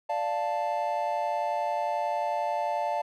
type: chord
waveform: triangle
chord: D minor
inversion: none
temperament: equal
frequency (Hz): 587.3 / 698.5 / 880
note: D5 / F5 / A5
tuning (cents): 0 / 0 / 0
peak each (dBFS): -30 / -29 / -28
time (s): 0.09-3.02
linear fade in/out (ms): 10
effects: none